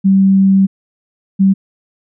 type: tone pair in turn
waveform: sine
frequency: 193.4 / 193.4 Hz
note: G3 / G3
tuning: -23 / -23 cents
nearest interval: unison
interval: 0 cents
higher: neither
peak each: -6 dBFS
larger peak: neither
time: 0.04-0.67 / 1.39-1.54 s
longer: first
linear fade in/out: 20 ms
effects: none